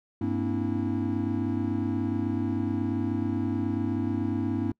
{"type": "tone cluster", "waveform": "triangle", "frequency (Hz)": [100.3, 231.7, 260.9, 288.1, 326.9], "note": ["G2", "A#3", "C4", "D4", "E4"], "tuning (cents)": [40, -10, -5, -33, -14], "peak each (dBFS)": -30, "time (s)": [0.21, 4.72], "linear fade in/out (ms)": 5, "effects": ["noise-tail reverb RT60 0.1 s tail -26 dB re dry"]}